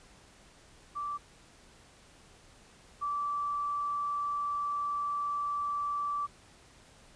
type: tone pair in turn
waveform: sine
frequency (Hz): 1166 / 1161.4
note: D6 / D6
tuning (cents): -13 / -20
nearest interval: unison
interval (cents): 7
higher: first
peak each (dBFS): -33 / -30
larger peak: second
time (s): 0.95-1.18 / 3.01-6.27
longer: second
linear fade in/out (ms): 20
effects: pink hiss -58 dBFS RMS until 7.15 s + resampled to 22050 Hz